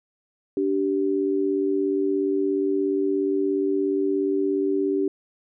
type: tone pair together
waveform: sine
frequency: 290.8 / 387.8 Hz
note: D4 / G4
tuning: -17 / -19 cents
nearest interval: perfect fourth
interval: 498 cents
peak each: -24 / -22 dBFS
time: 0.57-5.08 s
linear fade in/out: 2 ms
effects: none